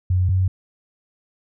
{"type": "tone pair in turn", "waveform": "sine", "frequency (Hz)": [91.4, 93.32], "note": ["F#2", "F#2"], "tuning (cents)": [-21, 15], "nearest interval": "unison", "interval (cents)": 36, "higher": "second", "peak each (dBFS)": [-15, -15], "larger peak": "neither", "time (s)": [[0.1, 0.29], [0.29, 0.48]], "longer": "neither", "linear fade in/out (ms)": 5, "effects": []}